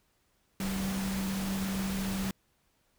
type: tone in noise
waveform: sine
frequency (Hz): 192.8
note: G3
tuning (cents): -28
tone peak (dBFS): -31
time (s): 0.6-2.31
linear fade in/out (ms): 2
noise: pink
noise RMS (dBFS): -38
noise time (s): 0.6-2.31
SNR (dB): +4
effects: pink hiss -72 dBFS RMS until 2.98 s